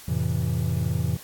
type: chord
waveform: triangle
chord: F major seventh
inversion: none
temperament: equal with one note detuned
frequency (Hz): 87.31 / 110 / 131.72 / 164.81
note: F2 / A2 / C3 / E3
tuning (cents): 0 / 0 / +12 / 0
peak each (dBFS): -26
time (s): 0.08-1.17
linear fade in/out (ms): 5
effects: white hiss -45 dBFS RMS until 1.23 s + AAC 64 kbps